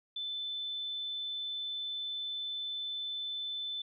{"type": "tone", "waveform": "sine", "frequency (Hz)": 3520, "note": "A7", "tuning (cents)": 0, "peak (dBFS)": -35, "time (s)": [0.16, 3.82], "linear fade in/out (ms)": 5, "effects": []}